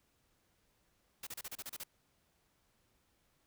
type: noise bursts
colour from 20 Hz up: white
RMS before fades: -44 dBFS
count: 9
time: 1.23-1.837 s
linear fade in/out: 5 ms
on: 39 ms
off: 32 ms
effects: pink hiss -75 dBFS RMS until 3.46 s